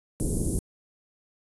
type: band-stop noise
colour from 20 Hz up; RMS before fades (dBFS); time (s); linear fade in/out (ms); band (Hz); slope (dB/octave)
pink; -26; 0.2-0.59; 0; 400 to 9700; 24
effects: resampled to 24000 Hz